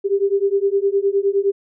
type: beating tone pair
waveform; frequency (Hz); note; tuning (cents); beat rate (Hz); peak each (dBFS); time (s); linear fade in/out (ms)
sine; 392 / 401.7; G4 / G4; 0 / +42; 9.7; -18; 0.04-1.52; 20
effects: none